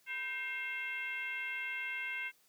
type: tone with frequency modulation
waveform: sine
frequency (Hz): 2127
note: C7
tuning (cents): +28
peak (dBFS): -36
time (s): 0.06-2.32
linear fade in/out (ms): 50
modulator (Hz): 567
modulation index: 1.1
effects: white hiss -69 dBFS RMS until 2.48 s + high-pass 100 Hz 12 dB/octave